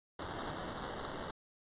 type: noise with sample-and-hold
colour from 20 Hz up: blue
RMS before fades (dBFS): -42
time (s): 0.19-1.31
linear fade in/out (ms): 5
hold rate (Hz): 2450
effects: resampled to 8000 Hz